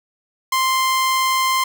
sawtooth tone, 1046.5 Hz, C6, in tune, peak -12 dBFS, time 0.52-1.64 s, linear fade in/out 5 ms, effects none

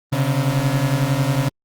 35% pulse beating tone pair, 130.81 / 141.81 Hz, C3 / C#3, 0 / +40 cents, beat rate 11 Hz, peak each -18 dBFS, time 0.12-1.49 s, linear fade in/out 10 ms, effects Opus 24 kbps

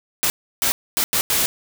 white noise bursts at uneven times, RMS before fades -19 dBFS, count 5, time 0.23-0.3 / 0.62-0.72 / 0.97-1.04 / 1.13-1.21 / 1.3-1.46 s, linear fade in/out 0 ms, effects none

